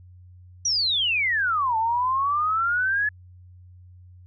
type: exponential two-way sweep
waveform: sine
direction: down then up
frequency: 5940 to 874 to 1723 Hz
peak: -20 dBFS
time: 0.65-3.09 s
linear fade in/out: 5 ms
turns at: 1.77 s
effects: added 90 Hz sine -45 dBFS peak until 4.26 s